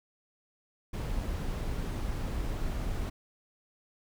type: noise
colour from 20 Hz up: brown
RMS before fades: -33 dBFS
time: 0.93-3.1 s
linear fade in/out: 10 ms
effects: none

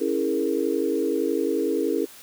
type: chord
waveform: sine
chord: A# half-diminished seventh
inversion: first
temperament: equal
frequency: 277.2 / 329.6 / 415.3 / 466.2 Hz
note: C#4 / E4 / G#4 / A#4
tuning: 0 / 0 / 0 / 0 cents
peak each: -28 / -26 / -26 / -27 dBFS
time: 0-2.06 s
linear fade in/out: 20 ms
effects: white hiss -46 dBFS RMS until 2.22 s + high-pass 60 Hz 12 dB/octave

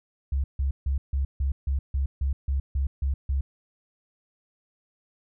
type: tone bursts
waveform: sine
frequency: 68.2 Hz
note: C#2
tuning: 28 cents flat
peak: -22 dBFS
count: 12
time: 0.32-3.41 s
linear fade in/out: 5 ms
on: 120 ms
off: 150 ms
effects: none

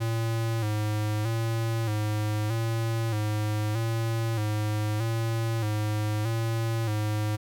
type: tone with vibrato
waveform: square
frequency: 110 Hz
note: A2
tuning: in tune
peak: -26 dBFS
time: 0-7.37 s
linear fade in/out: 20 ms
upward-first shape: square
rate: 0.8 Hz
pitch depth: 60 cents each way
effects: none

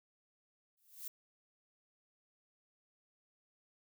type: noise with exponential growth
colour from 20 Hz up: violet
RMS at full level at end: -41 dBFS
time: 0.77-1.08 s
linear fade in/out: 5 ms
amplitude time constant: 67 ms
effects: none

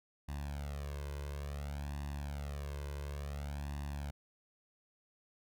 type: tone with flanger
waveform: sawtooth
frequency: 71.6 Hz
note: D2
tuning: 43 cents flat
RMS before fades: -41 dBFS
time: 0.28-4.11 s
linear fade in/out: 10 ms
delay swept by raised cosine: 1.1 to 1.98 ms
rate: 0.57 Hz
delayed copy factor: +0.95
effects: none

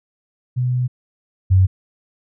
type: tone pair in turn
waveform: sine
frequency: 125.3 / 93.87 Hz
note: B2 / F#2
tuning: +25 / +25 cents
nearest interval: perfect fourth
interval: 500 cents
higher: first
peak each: -16 / -9 dBFS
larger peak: second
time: 0.56-0.88 / 1.5-1.67 s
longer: first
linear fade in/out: 20 ms
effects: none

